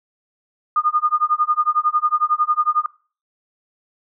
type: tone with tremolo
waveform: sine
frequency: 1221 Hz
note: D#6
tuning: 33 cents flat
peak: -12 dBFS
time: 0.76-2.86 s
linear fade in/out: 2 ms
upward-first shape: sine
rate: 11 Hz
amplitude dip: 100%
effects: noise-tail reverb RT60 0.4 s tail -22 dB re dry